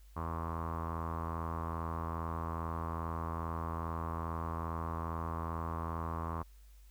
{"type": "tone with low-pass filter", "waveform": "sawtooth", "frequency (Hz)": 82.41, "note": "E2", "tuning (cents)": 0, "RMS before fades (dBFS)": -38, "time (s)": [0.16, 6.43], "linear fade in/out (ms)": 10, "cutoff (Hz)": 1100, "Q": 6.7, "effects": ["added 50 Hz sine -54 dBFS peak until 6.9 s", "white hiss -69 dBFS RMS until 6.9 s"]}